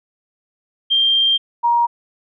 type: tone pair in turn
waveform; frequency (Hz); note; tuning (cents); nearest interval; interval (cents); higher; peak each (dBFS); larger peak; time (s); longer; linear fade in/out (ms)
sine; 3179 / 945.1; G7 / A#5; +24 / +24; octave + major sixth; 2100; first; -12; neither; 0.9-1.38 / 1.63-1.87; first; 20
effects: none